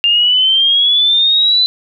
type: exponential sweep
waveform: sine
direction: up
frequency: 2794 to 4034 Hz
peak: -8 dBFS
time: 0.04-1.66 s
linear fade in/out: 0 ms
effects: none